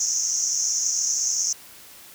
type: band-pass noise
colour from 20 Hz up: white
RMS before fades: -24 dBFS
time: 0-1.53 s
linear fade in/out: 5 ms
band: 5600 to 6800 Hz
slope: 96 dB/octave
effects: white hiss -46 dBFS RMS until 2.14 s